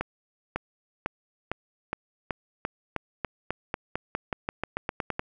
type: accelerating click train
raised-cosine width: 0.5 ms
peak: -13 dBFS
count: 21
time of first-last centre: 0.01-5.194 s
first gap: 550 ms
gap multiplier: 0.91
effects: none